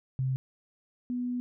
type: tone pair in turn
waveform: sine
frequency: 131.2 / 246.4 Hz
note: C3 / B3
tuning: +5 / -4 cents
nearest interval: major seventh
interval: 1091 cents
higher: second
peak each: -26 / -29 dBFS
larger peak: first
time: 0.19-0.36 / 1.1-1.4 s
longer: second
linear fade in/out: 0 ms
effects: none